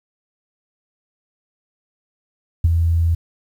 sine tone with ADSR envelope, 83.4 Hz, E2, 21 cents sharp, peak -7 dBFS, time 2.64-3.15 s, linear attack 7 ms, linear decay 29 ms, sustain -6 dB, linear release 8 ms, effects tanh soft clip ceiling -5 dBFS + 8-bit

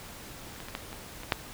clicks, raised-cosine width 0.3 ms, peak -30 / -25 / -25 / -16 / -26 / -25 / -7 dBFS, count 7, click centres 0.563 / 0.603 / 0.685 / 0.751 / 0.929 / 1.234 / 1.322 s, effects pink hiss -45 dBFS RMS until 1.53 s

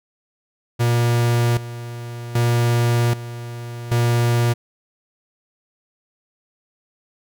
45% pulse tone with tremolo, 118.9 Hz, A#2, 35 cents sharp, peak -15 dBFS, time 0.79-4.54 s, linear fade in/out 20 ms, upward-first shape square, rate 0.64 Hz, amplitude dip 80%, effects none

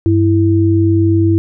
sine tone pair together, 98 / 329.9 Hz, G2 / E4, 0 / +1 cents, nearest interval octave + major sixth, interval 2101 cents, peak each -11 dBFS, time 0.06-1.38 s, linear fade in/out 0 ms, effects none

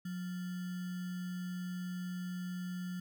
sine tone with sample-and-hold, 180.5 Hz, F#3, 43 cents flat, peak -37 dBFS, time 0.05-3 s, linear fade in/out 5 ms, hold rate 1575 Hz, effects none

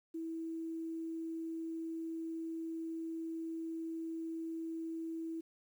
sine tone with quantisation, 326.6 Hz, E4, 16 cents flat, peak -38 dBFS, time 0.14-5.41 s, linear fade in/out 10 ms, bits 11, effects none

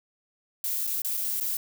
violet noise with dropouts, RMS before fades -29 dBFS, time 0.64-1.57 s, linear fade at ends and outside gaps 1 ms, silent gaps 0.869-0.874 / 1.019-1.047 / 1.17-1.174 / 1.401-1.409 s, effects none

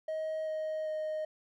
triangle tone with pitch steps, 630 / 625.3 / 620.6 Hz, D#5 / D#5 / D#5, +21 / +8 / -5 cents, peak -30 dBFS, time 0.08-1.25 s, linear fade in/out 5 ms, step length 390 ms, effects tanh soft clip ceiling -26 dBFS

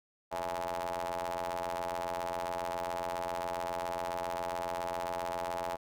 sawtooth ring-modulated tone, 87.31 Hz, F2, in tune, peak -27 dBFS, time 0.31-5.77 s, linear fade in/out 20 ms, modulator 750 Hz, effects none

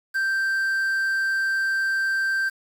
triangle tone with quantisation, 1568 Hz, G6, in tune, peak -19 dBFS, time 0.14-2.5 s, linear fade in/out 20 ms, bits 7, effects none

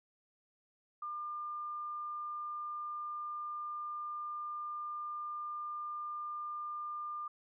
sine tone, 1200 Hz, D6, 37 cents sharp, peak -38 dBFS, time 1.02-7.28 s, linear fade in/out 5 ms, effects none

